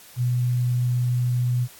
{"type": "tone", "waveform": "sine", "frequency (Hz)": 123.47, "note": "B2", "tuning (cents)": 0, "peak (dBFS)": -19, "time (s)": [0.16, 1.68], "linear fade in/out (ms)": 50, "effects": ["white hiss -47 dBFS RMS until 1.79 s", "AAC 64 kbps"]}